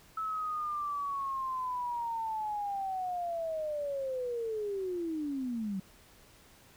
sine linear sweep, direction down, 1310 to 185 Hz, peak -32 dBFS, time 0.17-5.8 s, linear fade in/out 5 ms, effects pink hiss -59 dBFS RMS until 6.76 s

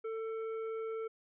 sine tone with hard clipping, 446 Hz, A4, 23 cents sharp, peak -38 dBFS, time 0.04-1.08 s, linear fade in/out 10 ms, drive 8 dB, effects resampled to 8000 Hz

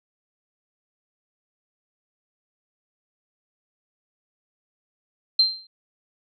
sine tone with exponential decay, 4143 Hz, C8, 18 cents flat, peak -11 dBFS, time 5.39-5.67 s, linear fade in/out 5 ms, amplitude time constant 60 ms, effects none

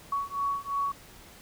sine beating tone pair, 1119 / 1121.9 Hz, C#6 / C#6, +16 / +20 cents, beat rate 2.9 Hz, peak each -31 dBFS, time 0.12-0.92 s, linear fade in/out 5 ms, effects pink hiss -51 dBFS RMS until 1.41 s

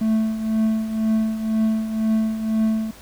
triangle tone with tremolo, 220 Hz, A3, in tune, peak -13 dBFS, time 0.01-2.91 s, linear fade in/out 5 ms, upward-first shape triangle, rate 2 Hz, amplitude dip 70%, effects added 50 Hz sine -48 dBFS peak until 3.01 s + pink hiss -45 dBFS RMS until 3.01 s

